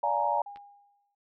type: chord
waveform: sine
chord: Bb dominant seventh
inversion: first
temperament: just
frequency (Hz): 582.7 / 699.2 / 839.1 / 932.3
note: D5 / F5 / Ab5 / Bb5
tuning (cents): -14 / +2 / +18 / 0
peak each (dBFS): -32 / -33 / -29 / -28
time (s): 0.03-0.42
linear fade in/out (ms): 5
type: tone with exponential decay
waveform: sine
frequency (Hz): 811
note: G#5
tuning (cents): -41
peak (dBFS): -38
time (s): 0.46-1.15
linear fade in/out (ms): 5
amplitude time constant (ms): 150
type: clicks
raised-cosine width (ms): 0.3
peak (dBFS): -34 / -40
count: 2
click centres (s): 0.56 / 0.572
effects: none